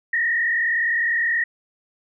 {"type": "tone with frequency modulation", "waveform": "sine", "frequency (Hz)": 1864.7, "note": "A#6", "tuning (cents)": 0, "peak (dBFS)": -18, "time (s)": [0.13, 1.44], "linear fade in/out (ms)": 5, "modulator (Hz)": 39.2, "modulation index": 1.6, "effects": []}